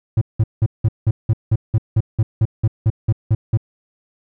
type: tone bursts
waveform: triangle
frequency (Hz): 110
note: A2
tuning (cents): 0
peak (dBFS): -9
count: 16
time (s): 0.17-3.574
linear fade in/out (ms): 5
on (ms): 44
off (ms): 180
effects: none